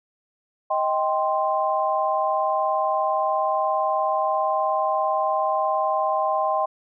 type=chord; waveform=sine; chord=C minor; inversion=first; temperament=just; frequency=627.9 / 784.9 / 1046.5 Hz; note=Eb5 / G5 / C6; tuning=+16 / +2 / 0 cents; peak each=-24 dBFS; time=0.7-6.66 s; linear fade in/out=10 ms; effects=none